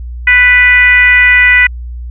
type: tone with frequency modulation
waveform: sine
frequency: 1975.5 Hz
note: B6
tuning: in tune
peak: -3 dBFS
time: 0.27-1.67 s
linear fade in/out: 5 ms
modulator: 487 Hz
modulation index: 0.81
effects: added 60 Hz sine -20 dBFS peak until 2.1 s